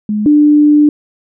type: tone pair in turn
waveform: sine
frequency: 210.6 / 296.8 Hz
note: G#3 / D4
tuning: +24 / +18 cents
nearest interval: tritone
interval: 594 cents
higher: second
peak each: -12 / -4 dBFS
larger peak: second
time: 0.09-0.26 / 0.26-0.89 s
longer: second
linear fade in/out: 2 ms
effects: none